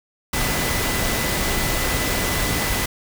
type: tone in noise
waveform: sine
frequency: 2000 Hz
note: B6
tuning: 21 cents sharp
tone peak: -30 dBFS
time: 0.33-2.86 s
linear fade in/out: 5 ms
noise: pink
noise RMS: -22 dBFS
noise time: 0.33-2.86 s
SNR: -11 dB
effects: none